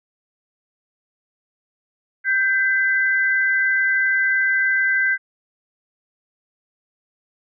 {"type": "tone pair together", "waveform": "sine", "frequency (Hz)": [1568, 2015], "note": ["G6", "B6"], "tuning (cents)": [0, 34], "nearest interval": "major third", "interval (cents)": 434, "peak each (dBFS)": [-17, -21], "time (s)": [2.24, 5.18], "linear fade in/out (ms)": 50, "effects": []}